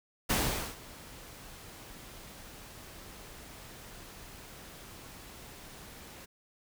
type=noise with ADSR envelope; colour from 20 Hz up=pink; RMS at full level=-28 dBFS; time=0.29-6.26 s; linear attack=15 ms; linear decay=450 ms; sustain=-21 dB; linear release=13 ms; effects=none